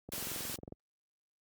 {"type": "click train", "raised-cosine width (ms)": 2, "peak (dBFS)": -31, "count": 15, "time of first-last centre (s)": [0.09, 0.723], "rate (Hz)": 22.1}
{"type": "high-pass noise", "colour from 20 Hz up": "white", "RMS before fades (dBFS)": -40, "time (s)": [0.12, 0.56], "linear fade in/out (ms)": 2, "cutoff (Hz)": 110, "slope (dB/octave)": 96}
{"effects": ["high-pass 60 Hz 12 dB/octave", "Opus 32 kbps"]}